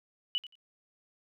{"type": "tone with echo", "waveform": "sine", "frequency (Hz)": 2960, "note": "F#7", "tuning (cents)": 0, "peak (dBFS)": -27, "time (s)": [0.35, 0.38], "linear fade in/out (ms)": 0, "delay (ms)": 87, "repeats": 2, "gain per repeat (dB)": -15, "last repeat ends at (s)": 0.554, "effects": []}